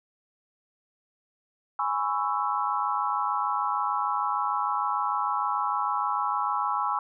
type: chord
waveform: sine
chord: C# minor seventh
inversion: second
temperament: equal with one note detuned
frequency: 830.6 / 1002.1 / 1108.7 / 1318.5 Hz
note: G#5 / B5 / C#6 / E6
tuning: 0 / +25 / 0 / 0 cents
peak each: -30 dBFS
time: 1.79-6.99 s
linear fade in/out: 2 ms
effects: none